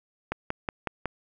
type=click train; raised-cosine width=0.5 ms; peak=-13 dBFS; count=5; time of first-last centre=0.32-1.057 s; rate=5.43 Hz; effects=none